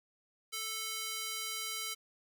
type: tone with high-pass filter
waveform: square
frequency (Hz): 440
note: A4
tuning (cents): 0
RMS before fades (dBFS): -39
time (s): 0.52-1.95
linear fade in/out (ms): 20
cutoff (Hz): 2600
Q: 0.64
effects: 11-bit